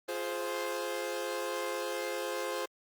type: chord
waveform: sawtooth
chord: F minor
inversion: none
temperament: equal with one note detuned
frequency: 349.2 / 419.2 / 523.3 Hz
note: F4 / Ab4 / C5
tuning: 0 / +16 / 0 cents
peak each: -36 / -35 / -32 dBFS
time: 0.08-2.66 s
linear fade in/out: 10 ms
effects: Opus 24 kbps